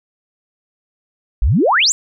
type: exponential sweep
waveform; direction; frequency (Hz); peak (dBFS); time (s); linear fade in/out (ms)
sine; up; 43.71 to 7902; -10; 1.42-1.92; 0
effects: none